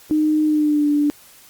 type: tone with pitch glide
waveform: sine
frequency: 306.9 to 293 Hz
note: D#4 to D4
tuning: -24 to -4 cents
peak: -14 dBFS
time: 0.11-1.1 s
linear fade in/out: 0 ms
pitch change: -80 cents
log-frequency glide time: 0.45-0.88 s
effects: white hiss -47 dBFS RMS until 1.49 s + Opus 48 kbps